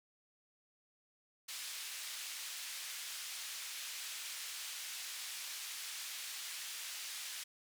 pink band-pass noise, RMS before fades -45 dBFS, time 1.48-7.44 s, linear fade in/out 10 ms, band 2500 to 12000 Hz, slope 12 dB/octave, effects none

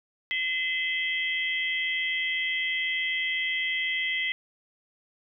sine tone cluster, 2040 / 2601 / 3087 / 3255 Hz, C7 / E7 / G7 / G#7, -44 / -24 / -27 / -36 cents, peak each -27 / -35 / -35 / -35 dBFS, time 0.31-4.32 s, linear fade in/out 0 ms, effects none

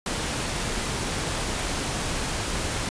pink noise, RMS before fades -28 dBFS, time 0.06-2.89 s, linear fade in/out 2 ms, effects resampled to 22050 Hz

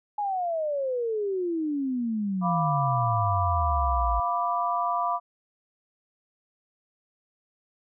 sine exponential sweep, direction down, 844 to 53.8 Hz, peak -25 dBFS, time 0.18-4.2 s, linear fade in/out 5 ms
sine chord, B diminished, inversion second, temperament equal, 698.5 / 987.8 / 1174.7 Hz, F5 / B5 / D6, 0 / 0 / 0 cents, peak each -28 dBFS, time 2.41-5.2 s, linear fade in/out 50 ms
effects none

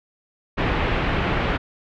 pink low-pass noise, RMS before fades -22 dBFS, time 0.57-1.58 s, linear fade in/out 20 ms, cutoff 2900 Hz, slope 24 dB/octave, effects none

